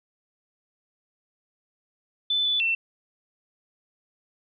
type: tone with pitch steps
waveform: sine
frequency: 3510 / 3477 / 2690 Hz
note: A7 / A7 / E7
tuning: -5 / -21 / +34 cents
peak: -21 dBFS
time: 2.3-2.75 s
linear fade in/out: 5 ms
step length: 150 ms
effects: none